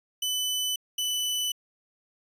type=tone pair in turn; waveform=sawtooth; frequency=3000 / 2989 Hz; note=F#7 / F#7; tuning=+23 / +17 cents; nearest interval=unison; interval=6 cents; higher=first; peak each=-23 dBFS; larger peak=neither; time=0.22-0.76 / 0.98-1.52 s; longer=neither; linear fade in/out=5 ms; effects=resampled to 32000 Hz